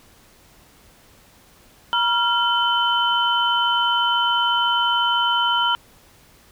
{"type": "tone cluster", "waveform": "sine", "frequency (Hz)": [958, 1384, 3054], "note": ["A#5", "F6", "G7"], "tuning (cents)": [47, -16, -46], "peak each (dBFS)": -21, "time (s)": [1.93, 5.75], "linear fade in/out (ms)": 0, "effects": ["pink hiss -52 dBFS RMS until 6.51 s"]}